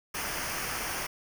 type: noise with comb filter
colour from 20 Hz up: pink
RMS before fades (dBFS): -34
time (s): 0.14-1.07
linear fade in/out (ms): 10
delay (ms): 0.26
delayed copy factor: -0.65
effects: none